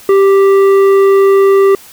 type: tone with tanh clipping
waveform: triangle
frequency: 392 Hz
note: G4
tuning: in tune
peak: -6 dBFS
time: 0.09-1.75 s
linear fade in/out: 2 ms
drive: 14 dB
effects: white hiss -37 dBFS RMS until 1.92 s